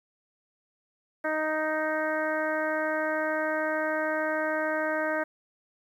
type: harmonic tone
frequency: 311.1 Hz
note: D#4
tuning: in tune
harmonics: 1 / 2 / 3 / 4 / 5 / 6 / 7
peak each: -34 / -29 / -36 / -37 / -32 / -36 / -44 dBFS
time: 1.24-5.24 s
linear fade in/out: 10 ms
effects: 10-bit